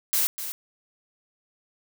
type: noise with echo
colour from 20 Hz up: blue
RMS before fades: -23 dBFS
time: 0.13-0.27 s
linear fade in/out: 0 ms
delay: 250 ms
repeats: 1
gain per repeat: -10 dB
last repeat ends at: 0.52 s
effects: none